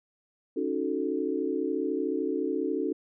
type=chord; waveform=sine; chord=D# half-diminished seventh; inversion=third; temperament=equal; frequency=277.2 / 311.1 / 370 / 440 Hz; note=C#4 / D#4 / F#4 / A4; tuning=0 / 0 / 0 / 0 cents; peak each=-32 dBFS; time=0.56-2.93 s; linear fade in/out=10 ms; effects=none